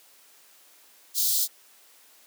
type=high-pass noise; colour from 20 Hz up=white; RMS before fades=-24 dBFS; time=1.14-1.48 s; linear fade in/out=50 ms; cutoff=3600 Hz; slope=48 dB/octave; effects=white hiss -56 dBFS RMS until 2.26 s + high-pass 300 Hz 12 dB/octave